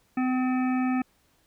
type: harmonic tone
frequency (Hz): 255.5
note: C4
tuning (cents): -41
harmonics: 1 / 3 / 5 / 7 / 9 / 10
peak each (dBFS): -23 / -33 / -37 / -40 / -42 / -43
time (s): 0.17-1.02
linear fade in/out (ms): 5
effects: pink hiss -66 dBFS RMS until 1.46 s